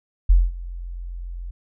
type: tone with ADSR envelope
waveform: sine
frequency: 43.65 Hz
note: F1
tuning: in tune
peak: -8 dBFS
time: 0.29-1.51 s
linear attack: 11 ms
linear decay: 210 ms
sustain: -21 dB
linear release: 6 ms
effects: none